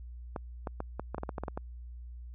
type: clicks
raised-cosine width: 1 ms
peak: -21 dBFS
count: 12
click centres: 0.362 / 0.672 / 0.804 / 0.996 / 1.146 / 1.182 / 1.234 / 1.292 / 1.382 / 1.436 / 1.482 / 1.575 s
effects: added 60 Hz sine -42 dBFS peak until 2.34 s